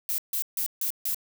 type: noise bursts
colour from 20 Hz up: violet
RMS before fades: -28 dBFS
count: 5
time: 0.09-1.145 s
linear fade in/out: 0 ms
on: 91 ms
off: 150 ms
effects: none